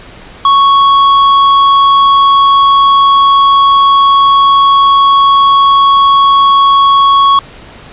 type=tone with tanh clipping; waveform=sine; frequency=1108.7 Hz; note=C#6; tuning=in tune; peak=-5 dBFS; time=0.45-7.39 s; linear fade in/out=2 ms; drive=12 dB; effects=pink hiss -33 dBFS RMS until 7.92 s + resampled to 8000 Hz